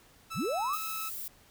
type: tone with pitch glide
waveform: sawtooth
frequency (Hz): 1314 to 1301.2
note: E6 to E6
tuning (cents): -6 to -23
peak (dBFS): -33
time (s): 0.3-1.1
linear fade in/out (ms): 20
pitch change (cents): -17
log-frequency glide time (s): 0.53-0.61
type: linear sweep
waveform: sine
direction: up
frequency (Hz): 65.4 to 1356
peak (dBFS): -29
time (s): 0.34-0.79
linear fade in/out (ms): 50
type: noise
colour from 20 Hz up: violet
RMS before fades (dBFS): -39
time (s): 0.73-1.28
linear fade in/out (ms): 2
effects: pink hiss -60 dBFS RMS until 1.5 s